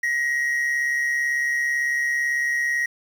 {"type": "tone pair together", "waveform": "triangle", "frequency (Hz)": [1893, 2031], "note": ["A#6", "B6"], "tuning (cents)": [26, 48], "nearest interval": "minor second", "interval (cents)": 122, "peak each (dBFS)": [-19, -29], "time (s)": [0.03, 2.86], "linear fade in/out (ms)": 5, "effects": ["8-bit"]}